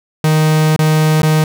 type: tone with dropouts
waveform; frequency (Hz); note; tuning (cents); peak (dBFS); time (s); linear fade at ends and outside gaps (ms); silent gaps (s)
45% pulse; 155.56; D#3; 0; -9; 0.24-1.44; 2; 0.763-0.79 / 1.219-1.231
effects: none